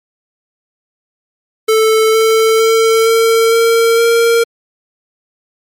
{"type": "tone with pitch steps", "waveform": "square", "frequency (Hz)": [440, 444.6, 449.2, 453.9, 458.7, 463.5], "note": ["A4", "A4", "A4", "A#4", "A#4", "A#4"], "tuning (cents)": [0, 18, 36, -46, -28, -10], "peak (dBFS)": -8, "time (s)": [1.68, 4.44], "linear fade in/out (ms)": 10, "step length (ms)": 460, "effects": ["MP3 64 kbps"]}